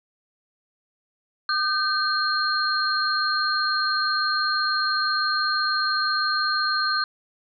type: tone cluster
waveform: sine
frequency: 1217 / 1543 / 4218 Hz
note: D#6 / G6 / C8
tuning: -39 / -28 / +13 cents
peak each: -25 dBFS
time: 1.49-7.04 s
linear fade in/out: 2 ms
effects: none